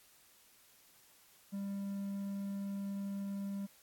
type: tone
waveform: triangle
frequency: 198.3 Hz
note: G3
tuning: 20 cents sharp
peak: -35 dBFS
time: 1.52-3.67 s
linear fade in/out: 20 ms
effects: white hiss -64 dBFS RMS until 3.82 s + AAC 64 kbps